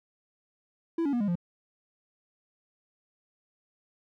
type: tone with pitch steps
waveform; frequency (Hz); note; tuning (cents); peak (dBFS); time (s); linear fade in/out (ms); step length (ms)
triangle; 332.5 / 282.8 / 240.6 / 204.7 / 174.11; E4 / C#4 / B3 / G#3 / F3; +15 / +35 / -45 / -25 / -5; -23; 0.98-1.355; 5; 75
effects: none